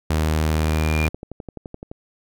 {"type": "tone", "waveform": "sawtooth", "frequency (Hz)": 78.1, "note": "D#2", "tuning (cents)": 7, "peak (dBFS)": -14, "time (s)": [0.1, 1.09], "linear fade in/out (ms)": 5}
{"type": "tone with exponential growth", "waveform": "sine", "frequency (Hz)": 2400, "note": "D7", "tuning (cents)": 37, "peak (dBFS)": -23, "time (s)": [0.24, 1.07], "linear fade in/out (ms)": 2, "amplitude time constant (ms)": 180}
{"type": "click train", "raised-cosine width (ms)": 2, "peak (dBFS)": -20, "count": 11, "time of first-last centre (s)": [1.06, 1.915], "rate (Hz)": 11.7}
{"effects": []}